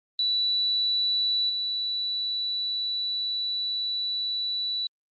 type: tone with level steps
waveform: sine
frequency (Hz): 3951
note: B7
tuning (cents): 0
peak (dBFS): -22 / -26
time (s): 0.19-4.87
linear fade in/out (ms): 2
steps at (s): 1.49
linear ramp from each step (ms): 10
effects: Opus 32 kbps